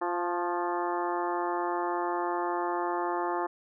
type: harmonic tone with a mistuned harmonic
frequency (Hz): 174.61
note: F3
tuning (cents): 0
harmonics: 2 / 3 / 4 / 5 / 6 / 7 / 8 / 9 / 10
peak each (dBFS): -32 / -40 / -35 / -33 / -36 / -39 / -45 / -50 / -44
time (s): 0.01-3.47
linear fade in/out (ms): 10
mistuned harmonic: 6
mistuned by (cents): +27
effects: none